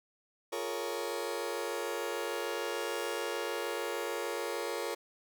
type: chord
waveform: sawtooth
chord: Bb minor seventh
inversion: second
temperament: just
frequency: 349.6 / 419.5 / 466.2 / 559.4 Hz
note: F4 / Ab4 / Bb4 / Db5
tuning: +2 / +17 / 0 / +16 cents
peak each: -37 / -36 / -34 / -36 dBFS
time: 0.52-4.95 s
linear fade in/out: 10 ms
effects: none